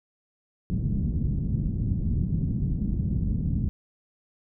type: low-pass noise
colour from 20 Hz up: white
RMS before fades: -26 dBFS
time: 0.7-3.69 s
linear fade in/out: 0 ms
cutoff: 190 Hz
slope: 24 dB/octave
effects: none